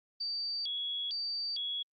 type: tone with vibrato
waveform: sine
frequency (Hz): 3939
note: B7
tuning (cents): -5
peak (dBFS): -33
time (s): 0.2-1.83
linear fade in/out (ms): 10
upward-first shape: square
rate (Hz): 1.1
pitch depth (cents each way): 280
effects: Opus 48 kbps